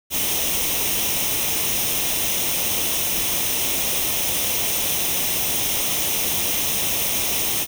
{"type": "noise with comb filter", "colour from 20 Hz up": "white", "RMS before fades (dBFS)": -22, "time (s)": [0.1, 7.67], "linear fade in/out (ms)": 50, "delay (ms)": 0.33, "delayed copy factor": 0.6, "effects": []}